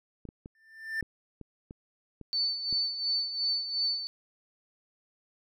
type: clicks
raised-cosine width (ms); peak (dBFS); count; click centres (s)
3; -30; 8; 0.253 / 0.289 / 0.459 / 1.027 / 1.413 / 1.709 / 2.213 / 2.727
type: tone with exponential growth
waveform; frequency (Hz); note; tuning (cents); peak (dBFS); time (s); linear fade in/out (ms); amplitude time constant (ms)
triangle; 1784; A6; +23; -25; 0.55-1.01; 1; 100
type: tone with tremolo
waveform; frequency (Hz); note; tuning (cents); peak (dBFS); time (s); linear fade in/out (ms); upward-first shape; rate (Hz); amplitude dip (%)
sine; 4506; C#8; +28; -25; 2.33-4.07; 0; sine; 2.8; 65
effects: none